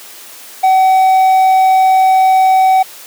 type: tone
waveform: triangle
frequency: 757 Hz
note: F#5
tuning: 39 cents sharp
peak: -4 dBFS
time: 0.63-2.83 s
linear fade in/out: 10 ms
effects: white hiss -34 dBFS RMS until 3.06 s + high-pass 300 Hz 12 dB/octave